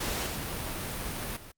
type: noise with level steps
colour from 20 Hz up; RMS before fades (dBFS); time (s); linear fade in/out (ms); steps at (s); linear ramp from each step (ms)
pink; -32 / -35 / -47; 0-1.52; 10; 0.26 / 1.36; 10
effects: Opus 48 kbps